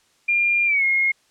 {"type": "tone with pitch glide", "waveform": "sine", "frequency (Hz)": [2400, 2151], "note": ["D7", "C7"], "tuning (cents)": [37, 47], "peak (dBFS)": -16, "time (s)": [0.28, 1.12], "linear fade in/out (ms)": 10, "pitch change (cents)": -190, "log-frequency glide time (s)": [0.66, 0.84], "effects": ["white hiss -61 dBFS RMS until 1.3 s", "low-pass 8000 Hz 12 dB/octave"]}